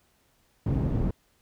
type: low-pass noise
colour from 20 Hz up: white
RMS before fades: -26 dBFS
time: 0.66-1.11 s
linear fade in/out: 5 ms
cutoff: 190 Hz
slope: 12 dB/octave
effects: pink hiss -67 dBFS RMS until 1.41 s